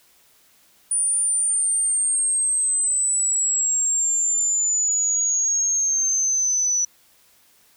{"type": "exponential sweep", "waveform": "sine", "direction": "down", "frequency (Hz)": [9440, 5920], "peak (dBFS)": -18, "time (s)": [0.91, 6.85], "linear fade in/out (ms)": 5, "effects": ["white hiss -57 dBFS RMS until 7.76 s"]}